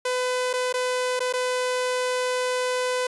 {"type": "tone with dropouts", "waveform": "sawtooth", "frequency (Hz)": 503, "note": "B4", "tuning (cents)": 32, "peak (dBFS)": -19, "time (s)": [0.05, 3.07], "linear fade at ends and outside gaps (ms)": 5, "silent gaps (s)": [[0.531, 0.536], [0.727, 0.739], [1.194, 1.203], [1.327, 1.336]], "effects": ["resampled to 24000 Hz"]}